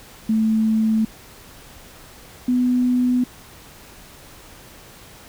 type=tone pair in turn; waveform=sine; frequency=220 / 248.9 Hz; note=A3 / B3; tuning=0 / +14 cents; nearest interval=major second; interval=214 cents; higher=second; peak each=-15 dBFS; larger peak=neither; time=0.29-1.05 / 2.48-3.24 s; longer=neither; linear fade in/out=5 ms; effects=pink hiss -44 dBFS RMS until 5.28 s